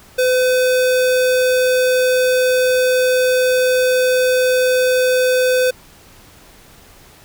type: tone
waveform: square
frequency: 507 Hz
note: B4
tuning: 45 cents sharp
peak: -13 dBFS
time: 0.18-5.71 s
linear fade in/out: 10 ms
effects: pink hiss -45 dBFS RMS until 7.24 s